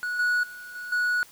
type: tone with level steps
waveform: triangle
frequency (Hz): 1465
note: F#6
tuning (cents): -18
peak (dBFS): -25 / -19 / -37 / -32 / -20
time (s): 0.03-1.23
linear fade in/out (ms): 0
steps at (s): 0.19 / 0.43 / 0.75 / 0.92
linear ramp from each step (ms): 5
effects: white hiss -52 dBFS RMS until 1.31 s